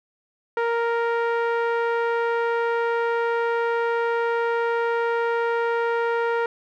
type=tone with low-pass filter; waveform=sawtooth; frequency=466.2 Hz; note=A#4; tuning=in tune; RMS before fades=-23 dBFS; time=0.57-6.46 s; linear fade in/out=2 ms; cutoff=1600 Hz; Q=1.3; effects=none